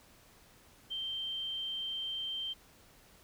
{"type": "tone", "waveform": "sine", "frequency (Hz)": 3136, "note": "G7", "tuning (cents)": 0, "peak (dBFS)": -35, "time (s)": [0.9, 2.54], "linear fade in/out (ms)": 20, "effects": ["pink hiss -61 dBFS RMS until 3.23 s"]}